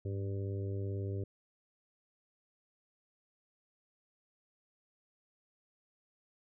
harmonic tone with a mistuned harmonic, 98 Hz, G2, in tune, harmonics 1 / 2 / 3 / 4 / 5 / 6, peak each -35 / -50 / -47 / -43 / -49 / -54 dBFS, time 0.05-1.24 s, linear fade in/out 5 ms, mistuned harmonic 1, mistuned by +48 cents, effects none

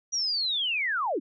sine linear sweep, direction down, 5830 to 220 Hz, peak -25 dBFS, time 0.12-1.2 s, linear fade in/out 20 ms, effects none

